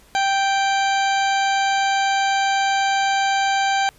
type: harmonic tone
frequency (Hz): 784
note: G5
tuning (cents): 0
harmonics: 1 / 2 / 3 / 4 / 5 / 6 / 8 / 9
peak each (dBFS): -18 / -24 / -28 / -30 / -32 / -34 / -36 / -37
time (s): 0.15-3.89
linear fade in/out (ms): 0
effects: pink hiss -52 dBFS RMS until 3.98 s + resampled to 32000 Hz